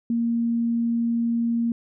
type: tone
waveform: sine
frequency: 233.1 Hz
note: A#3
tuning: in tune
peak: -20 dBFS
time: 0.1-1.72 s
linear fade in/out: 2 ms
effects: none